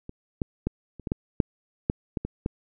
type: clicks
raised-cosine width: 3 ms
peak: -24 / -13 / -12 / -28 / -18 / -12 / -6 / -9 / -14 / -17 / -13 dBFS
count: 11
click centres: 0.094 / 0.418 / 0.67 / 0.997 / 1.072 / 1.119 / 1.402 / 1.899 / 2.172 / 2.25 / 2.461 s
effects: none